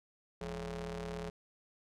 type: ring-modulated tone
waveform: sawtooth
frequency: 126.6 Hz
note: B2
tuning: 43 cents sharp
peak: -32 dBFS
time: 0.41-1.3 s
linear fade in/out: 5 ms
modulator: 298 Hz
effects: low-pass 8000 Hz 12 dB/octave